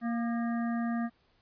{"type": "harmonic tone with a mistuned harmonic", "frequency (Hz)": 233.1, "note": "A#3", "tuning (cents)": 0, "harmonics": [1, 3, 5, 7, 8], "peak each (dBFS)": [-29, -39, -43, -46, -47], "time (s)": [0.01, 1.1], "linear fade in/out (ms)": 50, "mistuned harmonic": 5, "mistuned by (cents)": 58, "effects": ["pink hiss -69 dBFS RMS until 1.41 s", "resampled to 11025 Hz"]}